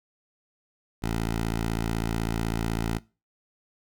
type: tone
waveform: 10% pulse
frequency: 56 Hz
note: A1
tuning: 31 cents sharp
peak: -18 dBFS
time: 1.02-2.99 s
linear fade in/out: 20 ms
effects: noise-tail reverb RT60 0.3 s tail -21 dB re dry